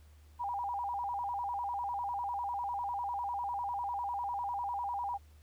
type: tone with vibrato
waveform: sine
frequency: 880 Hz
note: A5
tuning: in tune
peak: -33 dBFS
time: 0.39-5.18 s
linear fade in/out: 20 ms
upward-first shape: square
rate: 10 Hz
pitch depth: 160 cents each way
effects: added 75 Hz sine -55 dBFS peak until 5.42 s + pink hiss -68 dBFS RMS until 5.42 s